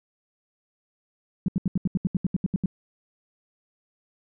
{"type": "tone bursts", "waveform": "sine", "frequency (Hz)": 184.7, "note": "F#3", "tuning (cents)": -3, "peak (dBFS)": -19, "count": 13, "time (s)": [1.46, 2.659], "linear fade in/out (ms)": 2, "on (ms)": 23, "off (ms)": 75, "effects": []}